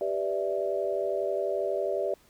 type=chord; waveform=sine; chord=E minor seventh; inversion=first; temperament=equal with one note detuned; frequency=392 / 497 / 587.3 / 659.3 Hz; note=G4 / B4 / D5 / E5; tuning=0 / +11 / 0 / 0 cents; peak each=-31 / -35 / -30 / -33 dBFS; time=0.01-2.14 s; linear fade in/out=2 ms; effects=pink hiss -61 dBFS RMS until 2.29 s